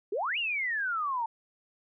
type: exponential two-way sweep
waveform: sine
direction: up then down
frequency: 367.9 to 2926 to 885 Hz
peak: -28 dBFS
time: 0.12-1.26 s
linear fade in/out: 5 ms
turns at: 0.38 s
effects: none